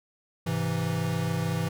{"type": "chord", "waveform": "square", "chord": "Ab augmented", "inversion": "none", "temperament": "equal", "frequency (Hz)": [103.83, 130.81, 164.81], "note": ["Ab2", "C3", "E3"], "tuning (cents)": [0, 0, 0], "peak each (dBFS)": [-33, -33, -29], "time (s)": [0.46, 1.69], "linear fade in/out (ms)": 10, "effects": []}